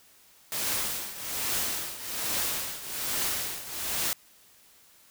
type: noise with tremolo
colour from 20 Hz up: white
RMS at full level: -28 dBFS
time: 0.52-4.13 s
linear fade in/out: 0 ms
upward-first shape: triangle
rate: 1.2 Hz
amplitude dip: 80%
effects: white hiss -58 dBFS RMS until 5.1 s